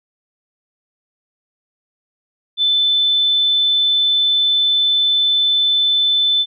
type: tone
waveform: sine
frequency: 3520 Hz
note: A7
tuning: in tune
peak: -12 dBFS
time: 2.57-6.46 s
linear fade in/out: 50 ms
effects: none